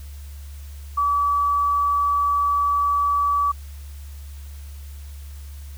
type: tone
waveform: sine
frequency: 1147 Hz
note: D6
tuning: 41 cents flat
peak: -17 dBFS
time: 0.97-3.52 s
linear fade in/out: 10 ms
effects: added 71 Hz sine -34 dBFS peak until 5.77 s + white hiss -50 dBFS RMS until 5.77 s